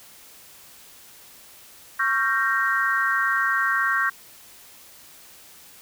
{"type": "chord", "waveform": "sine", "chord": "G half-diminished seventh", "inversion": "second", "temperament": "equal with one note detuned", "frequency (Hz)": [1108.7, 1365.8, 1568, 1864.7], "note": ["Db6", "F6", "G6", "Bb6"], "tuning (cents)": [0, -39, 0, 0], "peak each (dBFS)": [-26, -27, -23, -25], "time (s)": [1.99, 4.1], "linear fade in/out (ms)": 10, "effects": ["white hiss -48 dBFS RMS until 5.81 s"]}